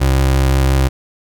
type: tone with vibrato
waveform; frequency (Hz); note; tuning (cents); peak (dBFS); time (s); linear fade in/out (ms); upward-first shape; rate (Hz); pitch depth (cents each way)
30% pulse; 66.8; C2; +36; -8; 0-0.89; 20; sine; 5.8; 12
effects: none